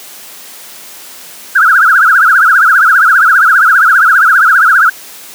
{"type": "tone with vibrato", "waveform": "sine", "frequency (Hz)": 1446, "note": "F#6", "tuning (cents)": -40, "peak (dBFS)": -3, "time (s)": [1.55, 4.9], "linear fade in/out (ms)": 10, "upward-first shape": "triangle", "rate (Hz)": 15, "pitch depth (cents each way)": 240, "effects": ["white hiss -31 dBFS RMS until 5.34 s", "high-pass 200 Hz 12 dB/octave"]}